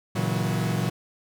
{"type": "chord", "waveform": "40% pulse", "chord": "F# dominant seventh", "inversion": "first", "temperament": "equal with one note detuned", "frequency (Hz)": [116.54, 138.59, 161.52, 185], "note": ["A#2", "C#3", "E3", "F#3"], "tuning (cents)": [0, 0, -35, 0], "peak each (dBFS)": [-27, -31, -28, -28], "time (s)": [0.15, 0.9], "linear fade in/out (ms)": 10, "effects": []}